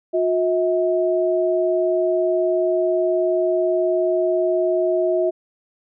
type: tone pair together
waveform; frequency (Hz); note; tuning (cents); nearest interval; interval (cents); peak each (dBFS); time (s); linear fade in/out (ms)
sine; 360 / 641.4; F#4 / E5; -47 / -48; minor seventh; 999; -19; 0.13-5.31; 20
effects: none